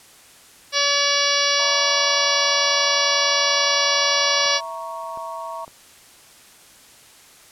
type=harmonic tone; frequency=570 Hz; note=C#5; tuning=48 cents sharp; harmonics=1 / 2 / 3 / 4 / 5 / 6 / 7 / 8 / 9 / 10; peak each=-26 / -26 / -26 / -26 / -26 / -26 / -26 / -26 / -26 / -26 dBFS; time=0.72-4.61 s; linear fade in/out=50 ms
type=chord; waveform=sine; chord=A# diminished; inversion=second; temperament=equal with one note detuned; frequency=659.3 / 937.2 / 1108.7 Hz; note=E5 / A#5 / C#6; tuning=0 / +9 / 0 cents; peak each=-33 / -32 / -33 dBFS; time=1.59-5.65 s; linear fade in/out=5 ms
type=clicks; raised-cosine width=1 ms; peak=-28 dBFS; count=3; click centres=4.46 / 5.174 / 5.679 s
effects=white hiss -48 dBFS RMS until 7.51 s + low-pass 11000 Hz 12 dB/octave